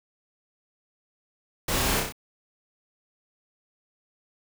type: noise with echo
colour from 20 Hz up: pink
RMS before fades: -27 dBFS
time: 1.68-2 s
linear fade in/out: 5 ms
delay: 31 ms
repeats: 4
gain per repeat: -3 dB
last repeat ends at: 2.124 s
effects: none